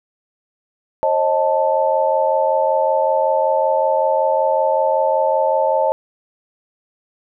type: chord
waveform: sine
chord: A diminished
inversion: first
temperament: equal with one note detuned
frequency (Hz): 537 / 622.3 / 880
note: C5 / Eb5 / A5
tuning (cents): +45 / 0 / 0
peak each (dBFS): -18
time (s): 1.03-5.92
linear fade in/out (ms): 0
effects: none